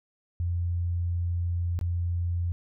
sine tone with dropouts, 86.8 Hz, F2, 10 cents flat, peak -25 dBFS, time 0.4-2.52 s, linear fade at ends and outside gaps 0 ms, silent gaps 1.79-1.812 s, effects none

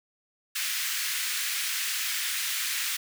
pink high-pass noise, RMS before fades -30 dBFS, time 0.55-2.97 s, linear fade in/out 10 ms, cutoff 1700 Hz, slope 24 dB/octave, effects none

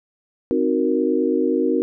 sine chord, C half-diminished seventh, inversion none, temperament equal, 261.6 / 311.1 / 370 / 466.2 Hz, C4 / Eb4 / Gb4 / Bb4, 0 / 0 / 0 / 0 cents, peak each -22 dBFS, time 0.51-1.82 s, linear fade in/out 0 ms, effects none

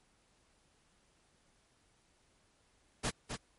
pink noise with echo, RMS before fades -34 dBFS, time 3.03-3.11 s, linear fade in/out 20 ms, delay 260 ms, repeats 1, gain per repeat -6 dB, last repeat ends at 3.37 s, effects pink hiss -71 dBFS RMS until 3.58 s + MP3 48 kbps

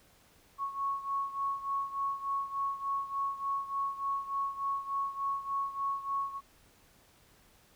sine beating tone pair, 1104 / 1107.4 Hz, C#6 / C#6, -7 / -2 cents, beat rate 3.4 Hz, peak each -33 / -37 dBFS, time 0.58-6.41 s, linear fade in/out 50 ms, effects pink hiss -63 dBFS RMS until 7.75 s

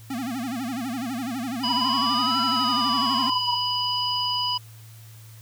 square tone with vibrato, 250 Hz, B3, 21 cents sharp, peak -28 dBFS, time 0.1-3.3 s, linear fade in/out 5 ms, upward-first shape sine, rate 12 Hz, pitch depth 180 cents each way
harmonic tone, 987.8 Hz, B5, in tune, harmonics 1 / 3 / 5, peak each -27 / -27 / -27 dBFS, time 1.63-4.58 s, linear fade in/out 10 ms
triangle exponential two-way sweep, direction up then down, 949 to 1362 to 949 Hz, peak -23 dBFS, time 1.69-3.56 s, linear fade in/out 10 ms, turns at 2.4 s
effects added 111 Hz sine -43 dBFS peak until 5.41 s + white hiss -52 dBFS RMS until 5.41 s

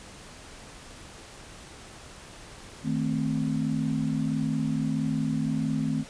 sine chord, A diminished, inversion second, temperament equal, 155.56 / 220 / 261.6 Hz, Eb3 / A3 / C4, 0 / 0 / 0 cents, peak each -29 dBFS, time 2.83-6.05 s, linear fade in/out 50 ms, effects pink hiss -46 dBFS RMS until 6.09 s + resampled to 22050 Hz

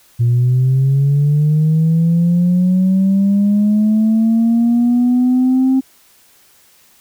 sine linear sweep, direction up, 117.4 to 265.1 Hz, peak -8 dBFS, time 0.19-5.81 s, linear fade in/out 20 ms, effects tanh soft clip ceiling -7 dBFS + white hiss -50 dBFS RMS until 7 s

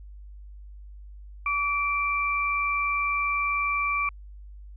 sine tone pair together, 1150.3 / 2349 Hz, D6 / D7, -36 / 0 cents, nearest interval octave, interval 1236 cents, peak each -26 dBFS, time 1.46-4.09 s, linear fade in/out 2 ms, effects added 50 Hz sine -41 dBFS peak until 4.76 s

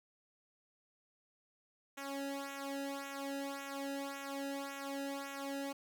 sawtooth tone with flanger, 277.2 Hz, C#4, in tune, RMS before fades -42 dBFS, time 1.97-5.73 s, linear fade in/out 10 ms, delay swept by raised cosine 0.21 to 0.91 ms, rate 1.8 Hz, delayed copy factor -0.9, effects none

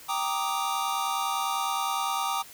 square chord, Eb major seventh, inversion first, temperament equal, 784 / 932.3 / 1174.7 / 1244.5 Hz, G5 / Bb5 / D6 / Eb6, 0 / 0 / 0 / 0 cents, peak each -33 dBFS, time 0.08-2.43 s, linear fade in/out 20 ms, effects white hiss -48 dBFS RMS until 2.53 s

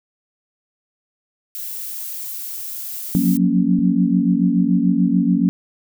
violet noise, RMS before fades -29 dBFS, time 1.55-3.37 s, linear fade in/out 0 ms
sine chord, Gb major seventh, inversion third, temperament equal with one note detuned, 178.08 / 185 / 233.1 / 277.2 Hz, F3 / Gb3 / Bb3 / Db4, +34 / 0 / 0 / 0 cents, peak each -19 dBFS, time 3.15-5.49 s, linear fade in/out 0 ms
click, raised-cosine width 5 ms, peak -22 dBFS, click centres 3.79 s
effects none

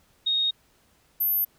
sine tone pair in turn, 3729 / 13098 Hz, A#7 / G#9, 0 / -25 cents, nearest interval octave + minor seventh, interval 2175 cents, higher second, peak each -21 dBFS, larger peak neither, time 0.26-0.51 / 1.2-1.45 s, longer neither, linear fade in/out 10 ms, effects pink hiss -63 dBFS RMS until 1.58 s

